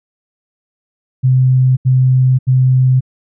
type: tone bursts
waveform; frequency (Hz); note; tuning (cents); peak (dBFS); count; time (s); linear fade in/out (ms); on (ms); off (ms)
sine; 129.1; C3; -23; -7; 3; 1.23-3.008; 20; 540; 79
effects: none